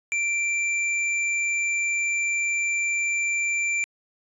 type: tone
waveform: square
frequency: 2353 Hz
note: D7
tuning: 3 cents sharp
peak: -23 dBFS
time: 0.12-3.84 s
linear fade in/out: 0 ms
effects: resampled to 22050 Hz

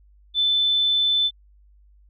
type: tone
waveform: sine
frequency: 3520 Hz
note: A7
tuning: in tune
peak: -17 dBFS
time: 0.34-1.31 s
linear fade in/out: 50 ms
effects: added 50 Hz sine -51 dBFS peak until 2.09 s

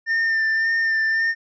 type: tone with vibrato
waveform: triangle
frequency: 1800 Hz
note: A6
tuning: 39 cents sharp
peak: -16 dBFS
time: 0.06-1.35 s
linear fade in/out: 50 ms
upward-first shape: sine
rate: 1.8 Hz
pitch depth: 21 cents each way
effects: resampled to 16000 Hz

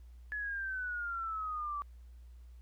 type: exponential sweep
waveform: sine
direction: down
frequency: 1711 to 1150 Hz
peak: -35 dBFS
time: 0.32-1.82 s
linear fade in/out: 0 ms
effects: added 60 Hz sine -50 dBFS peak until 2.61 s + pink hiss -74 dBFS RMS until 2.61 s

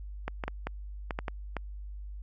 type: clicks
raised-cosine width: 0.5 ms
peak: -17 dBFS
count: 8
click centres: 0.28 / 0.438 / 0.48 / 0.67 / 1.108 / 1.189 / 1.282 / 1.567 s
effects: added 50 Hz sine -38 dBFS peak until 2.22 s + MP3 64 kbps

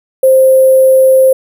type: tone with sample-and-hold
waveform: sine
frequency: 525 Hz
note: C5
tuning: 6 cents sharp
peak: -3 dBFS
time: 0.23-1.33 s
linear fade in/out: 5 ms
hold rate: 11025 Hz
effects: none

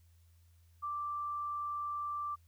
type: tone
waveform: sine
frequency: 1174.7 Hz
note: D6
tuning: in tune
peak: -35 dBFS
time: 0.82-2.36 s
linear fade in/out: 20 ms
effects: added 84 Hz sine -61 dBFS peak until 2.47 s + white hiss -75 dBFS RMS until 2.47 s

